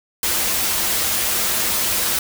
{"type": "noise with comb filter", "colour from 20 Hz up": "white", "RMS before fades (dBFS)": -20, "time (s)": [0.23, 2.19], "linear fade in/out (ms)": 2, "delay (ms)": 7.1, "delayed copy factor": -0.55, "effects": []}